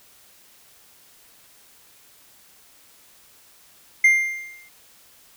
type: tone with exponential decay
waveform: triangle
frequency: 2100 Hz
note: C7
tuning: 6 cents sharp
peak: -8 dBFS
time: 4.04-4.69 s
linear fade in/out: 5 ms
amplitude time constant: 140 ms
effects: white hiss -53 dBFS RMS until 5.36 s